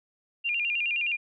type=tone with vibrato; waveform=sine; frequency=2589 Hz; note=E7; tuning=32 cents flat; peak=-25 dBFS; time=0.44-1.17 s; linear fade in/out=20 ms; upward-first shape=square; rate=9.6 Hz; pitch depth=120 cents each way; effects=none